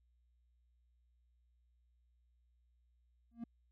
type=tone with exponential growth; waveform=triangle; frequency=233.1 Hz; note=A#3; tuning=in tune; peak=-36 dBFS; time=3.31-3.44 s; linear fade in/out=5 ms; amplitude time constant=28 ms; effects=added 60 Hz sine -70 dBFS peak until 3.71 s